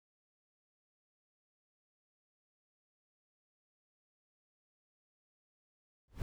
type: noise with exponential growth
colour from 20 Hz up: brown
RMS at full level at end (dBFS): -35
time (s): 6.08-6.22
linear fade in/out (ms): 1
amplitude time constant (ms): 29
effects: none